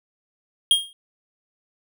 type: tone with exponential decay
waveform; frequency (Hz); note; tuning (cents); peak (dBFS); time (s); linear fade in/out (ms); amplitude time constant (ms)
square; 3237; G#7; -45; -11; 0.71-0.93; 1; 47
effects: none